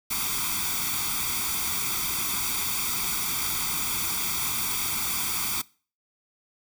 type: noise with comb filter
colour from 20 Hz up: white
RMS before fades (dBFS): -28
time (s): 0.1-5.62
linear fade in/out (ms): 10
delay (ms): 0.86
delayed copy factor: +0.85
effects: noise-tail reverb RT60 0.4 s tail -22 dB re dry